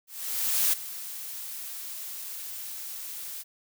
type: noise with ADSR envelope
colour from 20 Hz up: blue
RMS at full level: -23 dBFS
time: 0.07-3.44 s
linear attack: 660 ms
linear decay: 8 ms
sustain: -15 dB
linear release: 36 ms
effects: none